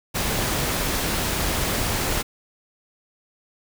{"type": "noise", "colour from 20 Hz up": "pink", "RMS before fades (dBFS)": -24, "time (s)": [0.14, 2.23], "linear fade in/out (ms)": 20, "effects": []}